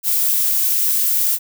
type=noise; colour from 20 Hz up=violet; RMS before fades=-17 dBFS; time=0.03-1.39 s; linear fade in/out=50 ms; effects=none